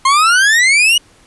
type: exponential sweep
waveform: 40% pulse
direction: up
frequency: 1046.5 to 2946 Hz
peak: -7 dBFS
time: 0.05-0.98 s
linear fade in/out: 5 ms
effects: pink hiss -48 dBFS RMS until 1.26 s + resampled to 24000 Hz